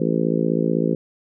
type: harmonic tone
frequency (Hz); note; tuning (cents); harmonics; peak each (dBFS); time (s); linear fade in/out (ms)
55.9; A1; +28; 3 / 4 / 5 / 6 / 7 / 8 / 9; -23 / -24 / -25 / -26 / -26 / -27 / -28; 0-0.95; 5
effects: none